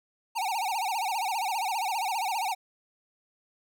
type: tone with vibrato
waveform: square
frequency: 830.6 Hz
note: G#5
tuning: in tune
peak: -28 dBFS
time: 0.35-2.55 s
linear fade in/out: 20 ms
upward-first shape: sine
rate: 15 Hz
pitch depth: 210 cents each way
effects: none